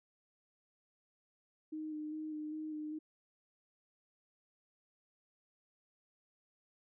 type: tone with vibrato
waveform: sine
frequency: 307.5 Hz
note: D#4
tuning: 20 cents flat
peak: -39 dBFS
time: 1.72-2.99 s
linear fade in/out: 10 ms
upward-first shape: square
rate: 2.5 Hz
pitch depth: 17 cents each way
effects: none